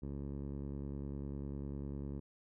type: tone with low-pass filter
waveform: 10% pulse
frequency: 70 Hz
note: C#2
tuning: 18 cents sharp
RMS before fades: -42 dBFS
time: 0.02-2.2 s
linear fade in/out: 10 ms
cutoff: 390 Hz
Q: 0.55
effects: none